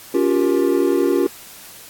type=chord; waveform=triangle; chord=G half-diminished seventh; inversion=second; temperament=just; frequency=282.2 / 352.8 / 392 / 470.4 Hz; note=Db4 / F4 / G4 / Bb4; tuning=+31 / +18 / 0 / +16 cents; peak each=-18 / -16 / -18 / -21 dBFS; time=0.14-1.27 s; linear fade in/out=5 ms; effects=white hiss -40 dBFS RMS until 1.89 s + AAC 64 kbps

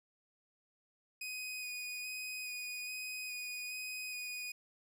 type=tone with vibrato; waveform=sawtooth; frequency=2489 Hz; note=D#7; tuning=in tune; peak=-37 dBFS; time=1.21-4.52 s; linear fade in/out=5 ms; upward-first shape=square; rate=1.2 Hz; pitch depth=11 cents each way; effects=none

